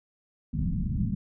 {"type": "low-pass noise", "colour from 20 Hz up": "white", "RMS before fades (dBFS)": -28, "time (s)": [0.53, 1.15], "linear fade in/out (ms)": 10, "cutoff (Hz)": 220, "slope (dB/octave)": 48, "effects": []}